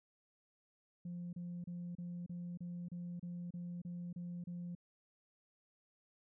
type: tone bursts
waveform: sine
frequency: 174.9 Hz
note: F3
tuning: 3 cents sharp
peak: -40 dBFS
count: 12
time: 1.05-4.751 s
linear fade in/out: 5 ms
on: 280 ms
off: 31 ms
effects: tanh soft clip ceiling -39 dBFS